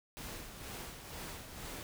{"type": "noise with tremolo", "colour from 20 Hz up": "pink", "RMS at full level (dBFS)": -44, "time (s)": [0.17, 1.83], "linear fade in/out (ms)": 0, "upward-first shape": "sine", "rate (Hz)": 2.1, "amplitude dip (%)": 50, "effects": []}